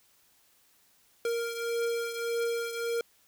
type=beating tone pair; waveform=square; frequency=466.2 / 467.9 Hz; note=A#4 / A#4; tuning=0 / +6 cents; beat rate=1.7 Hz; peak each=-31 / -37 dBFS; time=1.25-3.01 s; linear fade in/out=2 ms; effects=white hiss -65 dBFS RMS until 3.27 s